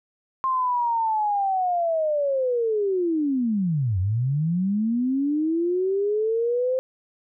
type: linear two-way sweep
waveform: sine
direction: down then up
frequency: 1062 to 88.3 to 522 Hz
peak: -20 dBFS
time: 0.44-6.79 s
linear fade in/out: 0 ms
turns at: 3.99 s
effects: none